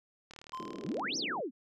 click train, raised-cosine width 0.2 ms, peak -31 dBFS, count 27, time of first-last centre 0.31-0.996 s, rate 37.9 Hz
triangle tone with exponential decay, 1038 Hz, C6, 14 cents flat, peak -34 dBFS, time 0.53-1.09 s, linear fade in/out 5 ms, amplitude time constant 120 ms
pink band-pass noise, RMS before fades -43 dBFS, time 0.59-1.41 s, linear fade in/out 5 ms, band 240 to 410 Hz, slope 24 dB/octave
sine exponential two-way sweep, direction up then down, 110 to 6260 to 217.7 Hz, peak -33 dBFS, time 0.84-1.51 s, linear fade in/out 50 ms, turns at 1.17 s
effects none

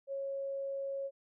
sine tone, 549 Hz, C#5, 17 cents flat, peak -35 dBFS, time 0.07-1.11 s, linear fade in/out 50 ms, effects none

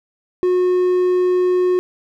triangle tone, 363.1 Hz, F#4, 33 cents flat, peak -11 dBFS, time 0.43-1.79 s, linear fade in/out 0 ms, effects none

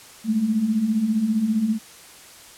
sine beating tone pair, 206 / 221 Hz, G#3 / A3, -14 / +8 cents, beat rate 15 Hz, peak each -26 / -19 dBFS, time 0.24-1.79 s, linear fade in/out 50 ms, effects white hiss -45 dBFS RMS until 2.57 s + low-pass 11000 Hz 12 dB/octave

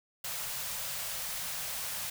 white band-stop noise, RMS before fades -37 dBFS, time 0.24-2.1 s, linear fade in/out 5 ms, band 200 to 490 Hz, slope 48 dB/octave, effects none

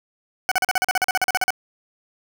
20% pulse tone bursts, 747 Hz, F#5, 16 cents sharp, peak -12 dBFS, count 16, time 0.49-1.505 s, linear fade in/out 0 ms, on 25 ms, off 41 ms, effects none

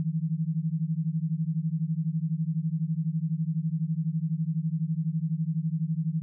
sine beating tone pair, 155.56 / 167.56 Hz, D#3 / E3, 0 / +29 cents, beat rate 12 Hz, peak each -28 / -29 dBFS, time 0-6.22 s, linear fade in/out 0 ms, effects none

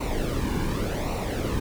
brown noise with flanger, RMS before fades -27 dBFS, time 0-1.6 s, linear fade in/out 10 ms, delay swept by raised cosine 0.6 to 1.58 ms, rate 0.88 Hz, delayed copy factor -0.65, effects none

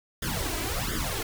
pink noise with flanger, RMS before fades -30 dBFS, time 0.22-1.23 s, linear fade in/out 5 ms, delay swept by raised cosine 0.58 to 3.08 ms, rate 1.4 Hz, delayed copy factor +0.85, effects none

